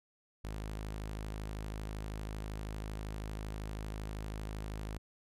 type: tone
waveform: sawtooth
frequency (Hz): 52.7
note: G#1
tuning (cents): +26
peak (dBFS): -35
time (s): 0.44-4.98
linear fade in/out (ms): 5
effects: resampled to 32000 Hz